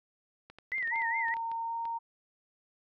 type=clicks; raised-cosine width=0.3 ms; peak=-33 dBFS; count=12; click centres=0.5 / 0.586 / 0.718 / 0.782 / 0.827 / 0.875 / 0.959 / 1.02 / 1.284 / 1.368 / 1.516 / 1.854 s
type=tone with vibrato; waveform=sine; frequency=1964 Hz; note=B6; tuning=10 cents flat; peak=-30 dBFS; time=0.72-1.34 s; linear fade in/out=0 ms; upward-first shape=sine; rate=4.9 Hz; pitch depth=130 cents each way
type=tone with pitch glide; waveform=sine; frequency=916 to 922.9 Hz; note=A#5 to A#5; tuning=-31 to -18 cents; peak=-32 dBFS; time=0.91-1.99 s; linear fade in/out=20 ms; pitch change=+13 cents; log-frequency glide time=1.64-1.73 s
effects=none